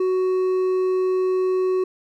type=tone with hard clipping; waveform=triangle; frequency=371.7 Hz; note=F#4; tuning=8 cents sharp; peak=-19 dBFS; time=0-1.84 s; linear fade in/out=5 ms; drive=7 dB; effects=none